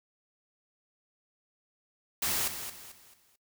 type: noise with echo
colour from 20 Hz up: white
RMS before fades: -30 dBFS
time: 2.22-2.48 s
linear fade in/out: 5 ms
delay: 220 ms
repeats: 4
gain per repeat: -9 dB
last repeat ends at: 3.36 s
effects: noise-tail reverb RT60 0.1 s tail -20 dB re dry